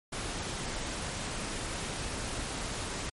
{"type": "noise", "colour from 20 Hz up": "pink", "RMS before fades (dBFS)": -36, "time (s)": [0.12, 3.1], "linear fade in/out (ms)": 10, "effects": ["MP3 48 kbps"]}